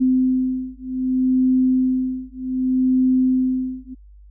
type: beating tone pair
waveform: sine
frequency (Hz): 257.1 / 257.75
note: C4 / C4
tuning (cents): -30 / -26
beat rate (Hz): 0.65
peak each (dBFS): -19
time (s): 0-3.95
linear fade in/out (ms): 20
effects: added 50 Hz sine -42 dBFS peak until 4.3 s